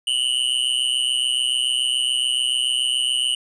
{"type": "tone with amplitude modulation", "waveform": "square", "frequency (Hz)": 2960, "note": "F#7", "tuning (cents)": 0, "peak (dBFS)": -15, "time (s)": [0.07, 3.35], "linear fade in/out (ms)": 5, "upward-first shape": "sine", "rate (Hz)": 127, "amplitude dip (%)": 100, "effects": ["resampled to 22050 Hz"]}